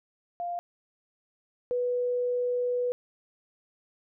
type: tone pair in turn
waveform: sine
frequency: 698.5 / 491.9 Hz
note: F5 / B4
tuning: 0 / -7 cents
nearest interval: tritone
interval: 607 cents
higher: first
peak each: -30 / -25 dBFS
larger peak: second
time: 0.4-0.59 / 1.71-2.92 s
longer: second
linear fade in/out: 0 ms
effects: none